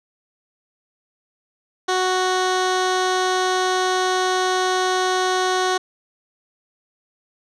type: tone with low-pass filter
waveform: 15% pulse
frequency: 370 Hz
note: F#4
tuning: in tune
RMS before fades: -20 dBFS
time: 1.88-5.78 s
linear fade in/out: 10 ms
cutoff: 5900 Hz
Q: 1.3
effects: none